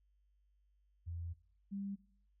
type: tone pair in turn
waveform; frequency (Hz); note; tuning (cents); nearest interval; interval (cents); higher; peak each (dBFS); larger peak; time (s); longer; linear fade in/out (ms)
sine; 85 / 198.46; F2 / G3; -46 / +22; octave + minor third; 1468; second; -40 / -39; second; 1.06-1.34 / 1.71-1.96; first; 20
effects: noise-tail reverb RT60 0.6 s tail -21 dB re dry + added 50 Hz sine -70 dBFS peak until 2.4 s